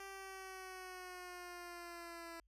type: exponential sweep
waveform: 10% pulse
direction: down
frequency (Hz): 392 to 332.8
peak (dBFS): -40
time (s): 0-2.4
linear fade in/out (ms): 2
effects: added 50 Hz sine -70 dBFS peak until 2.47 s + resampled to 32000 Hz